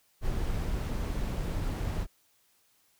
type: noise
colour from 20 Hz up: brown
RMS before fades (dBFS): -31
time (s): 0.21-2.07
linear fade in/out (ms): 50
effects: white hiss -68 dBFS RMS until 2.99 s